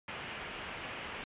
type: low-pass noise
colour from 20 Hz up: white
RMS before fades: -43 dBFS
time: 0.08-1.24 s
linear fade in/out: 2 ms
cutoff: 3100 Hz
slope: 48 dB/octave
effects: resampled to 8000 Hz